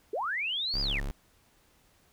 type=linear two-way sweep; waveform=sine; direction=up then down; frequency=363.2 to 4978 to 1744 Hz; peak=-29 dBFS; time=0.13-1 s; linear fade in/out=5 ms; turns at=0.81 s
type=tone; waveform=square; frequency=34.65 Hz; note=C#1; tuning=in tune; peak=-32 dBFS; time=0.74-1.11 s; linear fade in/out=0 ms
effects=pink hiss -65 dBFS RMS until 2.12 s